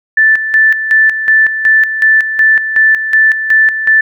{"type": "tone with tremolo", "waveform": "sine", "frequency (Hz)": 1760, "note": "A6", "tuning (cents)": 0, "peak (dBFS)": -4, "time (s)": [0.17, 4.01], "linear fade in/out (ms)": 5, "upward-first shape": "square", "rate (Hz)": 2.7, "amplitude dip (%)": 65, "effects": []}